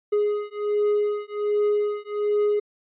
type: beating tone pair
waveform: triangle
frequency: 415.3 / 416.6 Hz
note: G#4 / G#4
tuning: 0 / +5 cents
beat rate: 1.3 Hz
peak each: -22 dBFS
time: 0.12-2.6 s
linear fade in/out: 10 ms
effects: resampled to 8000 Hz